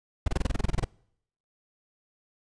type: noise bursts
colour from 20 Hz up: brown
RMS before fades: -23 dBFS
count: 13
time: 0.26-0.845 s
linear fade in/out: 5 ms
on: 21 ms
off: 26 ms
effects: noise-tail reverb RT60 0.7 s tail -25 dB re dry + resampled to 22050 Hz